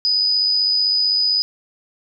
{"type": "tone with amplitude modulation", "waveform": "sine", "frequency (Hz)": 4978, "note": "D#8", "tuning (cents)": 0, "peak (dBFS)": -13, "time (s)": [0.05, 1.42], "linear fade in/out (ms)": 0, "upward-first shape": "sine", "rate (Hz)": 95.6, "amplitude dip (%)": 35, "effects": []}